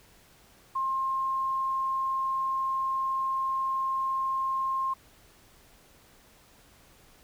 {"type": "tone", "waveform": "sine", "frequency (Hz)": 1063, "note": "C6", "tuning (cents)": 27, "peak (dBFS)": -26, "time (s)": [0.75, 4.94], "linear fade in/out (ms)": 10, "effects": ["pink hiss -58 dBFS RMS until 7.23 s"]}